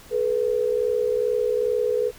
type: tone pair together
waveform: sine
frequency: 427.6 / 490 Hz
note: A4 / B4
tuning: -49 / -14 cents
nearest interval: major second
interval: 235 cents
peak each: -23 / -22 dBFS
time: 0.1-2.12 s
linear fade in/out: 50 ms
effects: pink hiss -47 dBFS RMS until 2.18 s